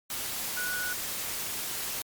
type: tone in noise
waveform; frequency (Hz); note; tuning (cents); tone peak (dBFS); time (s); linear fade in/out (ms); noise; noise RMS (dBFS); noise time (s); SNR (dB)
sine; 1470; F#6; -12; -31; 0.57-0.93; 2; white; -34; 0.1-2.02; 0
effects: MP3 96 kbps